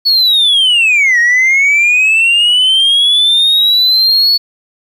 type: linear two-way sweep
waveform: sine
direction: down then up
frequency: 4435 to 1864.7 to 4435 Hz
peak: -4 dBFS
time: 0.05-4.38 s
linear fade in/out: 20 ms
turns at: 1.19 s
effects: tanh soft clip ceiling -5 dBFS + 7-bit